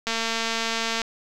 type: click train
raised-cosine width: 0.2 ms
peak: -9 dBFS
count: 216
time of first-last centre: 0.07-1.017 s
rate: 227 Hz
effects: none